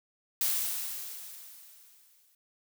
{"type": "noise with exponential decay", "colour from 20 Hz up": "blue", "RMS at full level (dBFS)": -27, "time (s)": [0.41, 2.35], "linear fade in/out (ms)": 2, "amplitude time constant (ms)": 420, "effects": []}